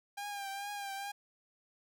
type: tone with vibrato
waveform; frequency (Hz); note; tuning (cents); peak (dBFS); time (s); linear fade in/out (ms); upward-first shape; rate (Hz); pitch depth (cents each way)
sawtooth; 802; G5; +39; -35; 0.17-1.12; 10; triangle; 2.3; 50
effects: none